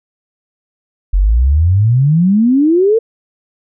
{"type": "exponential sweep", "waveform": "sine", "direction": "up", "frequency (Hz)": [43.65, 466.2], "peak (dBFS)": -7, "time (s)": [1.13, 2.99], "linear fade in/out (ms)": 10, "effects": []}